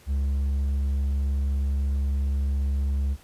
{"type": "tone with hard clipping", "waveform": "sine", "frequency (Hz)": 69.3, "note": "C#2", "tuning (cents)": 0, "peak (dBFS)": -23, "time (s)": [0.06, 3.17], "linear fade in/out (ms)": 50, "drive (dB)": 3, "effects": ["pink hiss -54 dBFS RMS until 3.23 s", "resampled to 32000 Hz"]}